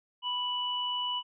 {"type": "tone pair together", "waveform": "sine", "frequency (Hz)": [987.8, 2960], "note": ["B5", "F#7"], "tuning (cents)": [0, 0], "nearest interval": "octave + perfect fifth", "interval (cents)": 1900, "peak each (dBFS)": [-34, -31], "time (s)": [0.22, 1.23], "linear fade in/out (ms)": 50, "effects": []}